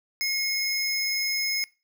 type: tone pair together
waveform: square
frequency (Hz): 2162 / 5120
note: C#7 / D#8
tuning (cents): -44 / +49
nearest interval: octave + minor third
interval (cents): 1493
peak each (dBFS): -28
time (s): 0.21-1.64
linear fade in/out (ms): 0
effects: noise-tail reverb RT60 0.3 s tail -22 dB re dry